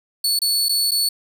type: tone with dropouts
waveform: sawtooth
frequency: 4435 Hz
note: C#8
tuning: in tune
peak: -14 dBFS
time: 0.24-1.09 s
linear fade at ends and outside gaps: 5 ms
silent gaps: 0.391-0.417 / 0.686-0.692 / 0.91-0.916 s
effects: none